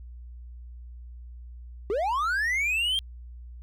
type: linear sweep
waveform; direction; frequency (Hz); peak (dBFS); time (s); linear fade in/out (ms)
triangle; up; 373 to 3232; -22; 1.9-2.99; 0
effects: added 60 Hz sine -40 dBFS peak until 3.62 s